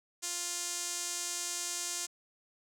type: tone with band-pass filter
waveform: sawtooth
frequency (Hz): 350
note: F4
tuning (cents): +4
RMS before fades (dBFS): -37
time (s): 0.22-2.07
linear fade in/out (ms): 20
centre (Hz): 7300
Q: 2.5
effects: none